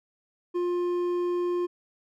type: tone with hard clipping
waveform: triangle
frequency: 352.8 Hz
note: F4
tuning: 18 cents sharp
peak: -26 dBFS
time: 0.54-1.67 s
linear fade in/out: 20 ms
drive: 9 dB
effects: none